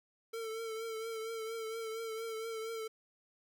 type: tone with vibrato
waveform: square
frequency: 448.6 Hz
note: A4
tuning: 34 cents sharp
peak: -39 dBFS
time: 0.33-2.88 s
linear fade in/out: 10 ms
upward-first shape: triangle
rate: 4.3 Hz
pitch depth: 44 cents each way
effects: 12-bit